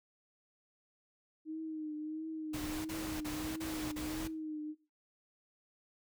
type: tone with vibrato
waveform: sine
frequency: 311.1 Hz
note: D#4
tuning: in tune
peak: -38 dBFS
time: 1.45-4.75 s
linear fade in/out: 50 ms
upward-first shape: triangle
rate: 1.5 Hz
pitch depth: 52 cents each way
type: noise bursts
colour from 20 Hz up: pink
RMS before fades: -43 dBFS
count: 5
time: 2.53-4.278 s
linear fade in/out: 10 ms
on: 320 ms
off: 37 ms
effects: noise-tail reverb RT60 0.3 s tail -17 dB re dry